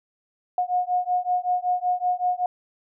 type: beating tone pair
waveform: sine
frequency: 720 / 725.3 Hz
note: F#5 / F#5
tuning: -47 / -35 cents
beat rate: 5.3 Hz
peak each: -24 dBFS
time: 0.58-2.46 s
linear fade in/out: 2 ms
effects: none